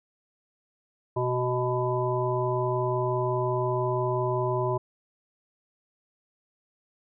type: harmonic tone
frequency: 124.9 Hz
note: B2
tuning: 20 cents sharp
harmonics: 1 / 3 / 5 / 7 / 8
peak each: -29 / -28 / -31 / -36 / -31 dBFS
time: 1.16-4.78 s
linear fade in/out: 10 ms
effects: none